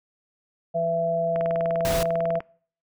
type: harmonic tone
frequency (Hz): 166.9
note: E3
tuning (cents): +22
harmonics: 1 / 3 / 4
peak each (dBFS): -32 / -31 / -22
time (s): 0.74-2.4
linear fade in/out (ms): 20
type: click train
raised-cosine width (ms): 0.5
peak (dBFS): -19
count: 22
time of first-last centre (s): 1.36-2.405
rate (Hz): 20.1
type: noise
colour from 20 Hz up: pink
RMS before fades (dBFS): -28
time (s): 1.85-2.03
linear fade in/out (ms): 0
effects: noise-tail reverb RT60 0.5 s tail -24 dB re dry